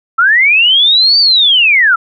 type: linear two-way sweep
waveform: sine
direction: up then down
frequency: 1300 to 4654 to 1300 Hz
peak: -5 dBFS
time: 0.18-1.96 s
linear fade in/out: 10 ms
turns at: 1.19 s
effects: none